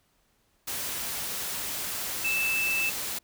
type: tone in noise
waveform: sine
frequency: 2637 Hz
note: E7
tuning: in tune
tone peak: -25 dBFS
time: 2.24-2.9 s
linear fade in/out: 10 ms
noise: white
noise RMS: -33 dBFS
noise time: 0.67-3.19 s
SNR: +5 dB
effects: pink hiss -69 dBFS RMS until 3.23 s